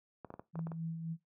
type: clicks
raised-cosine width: 1 ms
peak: -31 dBFS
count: 8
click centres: 0.247 / 0.304 / 0.34 / 0.395 / 0.556 / 0.592 / 0.67 / 0.718 s
type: tone with tremolo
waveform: sine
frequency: 163.9 Hz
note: E3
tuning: 10 cents flat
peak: -35 dBFS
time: 0.53-1.17 s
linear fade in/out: 50 ms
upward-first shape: sine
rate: 3.8 Hz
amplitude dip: 45%
effects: noise-tail reverb RT60 0.2 s tail -18 dB re dry + high-pass 100 Hz 12 dB/octave